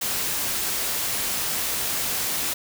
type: noise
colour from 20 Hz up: white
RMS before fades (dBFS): -26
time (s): 0.01-2.54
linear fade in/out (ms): 10
effects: none